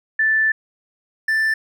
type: tone pair in turn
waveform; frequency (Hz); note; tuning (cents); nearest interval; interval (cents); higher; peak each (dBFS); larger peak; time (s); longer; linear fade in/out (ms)
sine / triangle; 1760 / 1767.9; A6 / A6; 0 / +8; unison; 8; second; -14; neither; 0.19-0.52 / 1.28-1.54; first; 5
effects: none